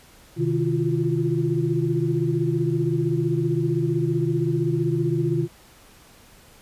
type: tone cluster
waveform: sine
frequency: 129.7 / 155.5 / 342.7 / 358.2 Hz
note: C3 / D#3 / F4 / F4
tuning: -15 / -1 / -33 / +44 cents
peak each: -25 / -24 / -24 / -31 dBFS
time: 0.36-5.48 s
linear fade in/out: 50 ms
effects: pink hiss -51 dBFS RMS until 6.61 s + resampled to 32000 Hz